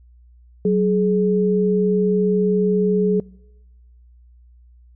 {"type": "tone pair together", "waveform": "sine", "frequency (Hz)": [187.4, 421.9], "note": ["F#3", "G#4"], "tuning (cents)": [22, 27], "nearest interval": "octave + major second", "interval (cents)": 1405, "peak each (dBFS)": -17, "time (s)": [0.65, 3.2], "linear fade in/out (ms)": 2, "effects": ["noise-tail reverb RT60 1.0 s tail -26 dB re dry", "added 60 Hz sine -46 dBFS peak until 4.95 s"]}